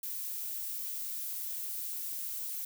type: noise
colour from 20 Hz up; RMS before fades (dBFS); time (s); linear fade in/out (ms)
violet; -38; 0.03-2.65; 5
effects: none